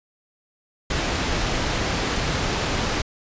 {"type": "low-pass noise", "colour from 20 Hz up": "pink", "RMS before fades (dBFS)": -24, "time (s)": [0.9, 3.02], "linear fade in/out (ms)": 5, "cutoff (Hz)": 6100, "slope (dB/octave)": 12, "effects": ["resampled to 16000 Hz"]}